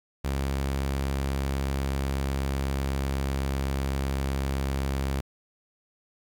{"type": "tone with pitch glide", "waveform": "sawtooth", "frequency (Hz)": [68.2, 67.81], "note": ["C#2", "C#2"], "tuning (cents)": [-28, -38], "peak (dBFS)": -22, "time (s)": [0.24, 5.21], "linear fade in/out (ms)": 10, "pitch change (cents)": -10, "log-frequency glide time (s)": [1.01, 4.72], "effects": ["9-bit"]}